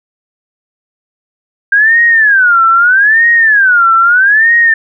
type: tone with vibrato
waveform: sine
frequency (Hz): 1586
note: G6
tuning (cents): +20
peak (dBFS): -4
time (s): 1.72-4.74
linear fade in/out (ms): 5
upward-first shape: sine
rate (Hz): 0.79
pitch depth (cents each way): 290
effects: none